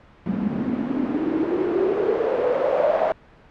white noise with band-pass filter sweep, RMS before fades -22 dBFS, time 0.26-3.12 s, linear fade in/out 0 ms, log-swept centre 200 to 650 Hz, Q 8.9, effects pink hiss -50 dBFS RMS until 3.5 s + low-pass 2000 Hz 12 dB/octave

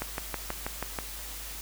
click train, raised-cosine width 0.5 ms, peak -16 dBFS, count 7, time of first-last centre 0.02-0.988 s, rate 6.2 Hz, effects added 50 Hz sine -43 dBFS peak until 1.61 s + white hiss -41 dBFS RMS until 1.61 s

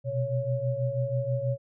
sine tone cluster, 121.9 / 128.1 / 555 Hz, B2 / C3 / C#5, -22 / -36 / +2 cents, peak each -30 dBFS, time 0.04-1.58 s, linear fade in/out 50 ms, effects none

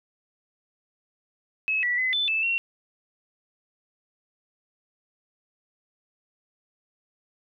sine tone with pitch steps, 2579 / 1952 / 2028 / 3514 / 2630 / 2731 Hz, E7 / B6 / B6 / A7 / E7 / F7, -39 / -21 / +45 / -3 / -5 / -39 cents, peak -22 dBFS, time 1.68-2.58 s, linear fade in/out 0 ms, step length 150 ms, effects none

